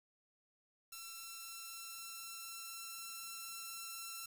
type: tone with level ramp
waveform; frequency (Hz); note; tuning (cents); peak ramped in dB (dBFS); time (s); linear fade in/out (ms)
5% pulse; 1348; E6; +38; -36 to -33; 0.92-4.26; 5
effects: 10-bit